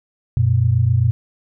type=tone pair together; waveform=sine; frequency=93.4 / 121.01 Hz; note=F#2 / B2; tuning=+17 / -35 cents; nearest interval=major third; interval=448 cents; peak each=-17 / -14 dBFS; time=0.37-1.11 s; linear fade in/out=0 ms; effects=none